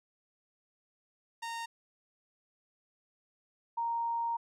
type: tone pair in turn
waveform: sawtooth / sine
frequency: 923 / 930.5 Hz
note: A#5 / A#5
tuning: -17 / -3 cents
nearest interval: unison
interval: 14 cents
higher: second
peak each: -33 / -30 dBFS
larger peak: second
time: 1.42-1.66 / 3.77-4.37 s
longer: second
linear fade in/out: 10 ms
effects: low-pass 9000 Hz 12 dB/octave